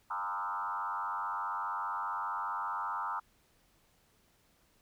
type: tone with frequency modulation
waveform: sine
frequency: 1108.7 Hz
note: C#6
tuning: in tune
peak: -33 dBFS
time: 0.1-3.2 s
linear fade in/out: 10 ms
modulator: 95.1 Hz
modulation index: 2.8
effects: pink hiss -69 dBFS RMS until 4.81 s